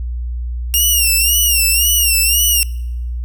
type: tone with vibrato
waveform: 5% pulse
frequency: 2794 Hz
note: F7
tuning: in tune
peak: -3 dBFS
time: 0.74-2.63 s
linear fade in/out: 0 ms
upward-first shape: sine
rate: 1.9 Hz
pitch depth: 98 cents each way
effects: noise-tail reverb RT60 1.0 s tail -26 dB re dry + added 60 Hz sine -19 dBFS peak until 3.24 s